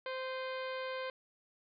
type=harmonic tone with a mistuned harmonic; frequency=520 Hz; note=C5; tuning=11 cents flat; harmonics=1 / 2 / 3 / 4 / 5 / 6 / 7 / 8 / 9; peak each=-39 / -44 / -46 / -49 / -52 / -52 / -57 / -55 / -60 dBFS; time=0.06-1.1 s; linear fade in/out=2 ms; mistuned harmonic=5; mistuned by=-83 cents; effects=none